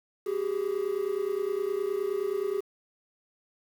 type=tone pair together; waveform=triangle; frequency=382.6 / 412.2 Hz; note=G4 / G#4; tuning=-42 / -13 cents; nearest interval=minor second; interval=129 cents; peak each=-28 dBFS; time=0.26-2.61 s; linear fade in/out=10 ms; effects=8-bit